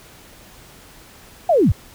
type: linear sweep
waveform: sine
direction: down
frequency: 740 to 50.8 Hz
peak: -11 dBFS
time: 1.49-1.72 s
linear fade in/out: 5 ms
effects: pink hiss -45 dBFS RMS until 1.94 s